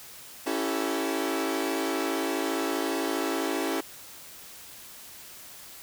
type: chord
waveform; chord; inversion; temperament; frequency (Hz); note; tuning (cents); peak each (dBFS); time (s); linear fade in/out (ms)
sawtooth; A dominant seventh; first; equal with one note detuned; 277.2 / 329.6 / 384.6 / 440; C#4 / E4 / G4 / A4; 0 / 0 / -33 / 0; -28 / -27 / -29 / -31; 0.46-3.81; 10
effects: white hiss -46 dBFS RMS until 5.82 s